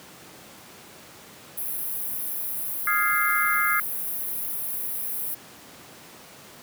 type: high-pass noise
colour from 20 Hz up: white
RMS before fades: -30 dBFS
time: 1.57-5.35 s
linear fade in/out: 10 ms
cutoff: 10000 Hz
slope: 96 dB/octave
type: chord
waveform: sine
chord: F minor seventh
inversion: third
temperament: equal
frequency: 1244.5 / 1396.9 / 1661.2 / 2093 Hz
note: Eb6 / F6 / Ab6 / C7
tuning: 0 / 0 / 0 / 0 cents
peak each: -26 dBFS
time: 2.87-3.8 s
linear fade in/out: 2 ms
effects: pink hiss -46 dBFS RMS until 6.62 s + high-pass 150 Hz 12 dB/octave